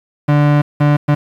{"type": "tone bursts at uneven times", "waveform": "35% pulse", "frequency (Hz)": 146.83, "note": "D3", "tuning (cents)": 0, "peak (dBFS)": -7, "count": 3, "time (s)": [[0.28, 0.62], [0.8, 0.97], [1.08, 1.15]], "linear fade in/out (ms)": 10, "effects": ["low-pass 2000 Hz 12 dB/octave", "7-bit"]}